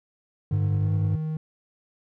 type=tone with pitch glide; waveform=triangle; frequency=149.6 to 156.4 Hz; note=D3 to D#3; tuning=+32 to +9 cents; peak=-24 dBFS; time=0.51-1.37 s; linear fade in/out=2 ms; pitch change=+77 cents; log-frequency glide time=0.77-0.9 s
type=tone with tremolo; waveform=triangle; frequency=101.3 Hz; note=G#2; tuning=43 cents flat; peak=-18 dBFS; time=0.52-1.16 s; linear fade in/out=10 ms; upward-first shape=sine; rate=10 Hz; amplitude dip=30%
effects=tanh soft clip ceiling -12 dBFS